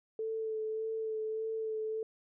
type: tone with vibrato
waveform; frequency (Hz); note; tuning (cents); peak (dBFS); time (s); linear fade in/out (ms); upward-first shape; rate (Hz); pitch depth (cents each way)
sine; 440; A4; 0; -33; 0.19-2.03; 2; sine; 1.7; 18
effects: none